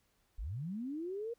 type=linear sweep; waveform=sine; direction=up; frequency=35.83 to 480 Hz; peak=-37 dBFS; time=0.38-1.34 s; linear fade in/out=10 ms; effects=pink hiss -75 dBFS RMS until 1.38 s